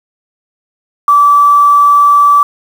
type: tone with quantisation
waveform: sine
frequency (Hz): 1157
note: D6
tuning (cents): -26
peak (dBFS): -3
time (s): 1.08-2.43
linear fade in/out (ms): 2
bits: 5
effects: none